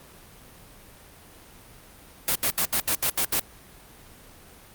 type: noise bursts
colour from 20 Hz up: white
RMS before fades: -23 dBFS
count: 8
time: 2.28-3.397 s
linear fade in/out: 2 ms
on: 74 ms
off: 75 ms
effects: pink hiss -49 dBFS RMS until 4.74 s + Opus 32 kbps